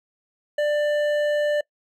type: tone with hard clipping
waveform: sine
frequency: 592 Hz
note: D5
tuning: 14 cents sharp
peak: -21 dBFS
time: 0.58-1.61 s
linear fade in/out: 5 ms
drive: 9 dB
effects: noise-tail reverb RT60 0.1 s tail -24 dB re dry